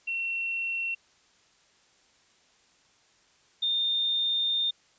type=tone pair in turn; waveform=sine; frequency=2719 / 3629 Hz; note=F7 / A#7; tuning=-47 / -47 cents; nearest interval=perfect fourth; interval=500 cents; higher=second; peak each=-28 / -24 dBFS; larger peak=second; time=0.07-0.95 / 3.62-4.71 s; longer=second; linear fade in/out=10 ms; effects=white hiss -63 dBFS RMS until 4.98 s + resampled to 16000 Hz